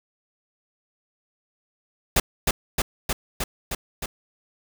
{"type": "noise with echo", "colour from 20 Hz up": "pink", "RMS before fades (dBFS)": -18, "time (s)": [2.16, 2.2], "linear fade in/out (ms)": 5, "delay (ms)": 310, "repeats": 6, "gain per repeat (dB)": -2, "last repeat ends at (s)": 4.06, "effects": []}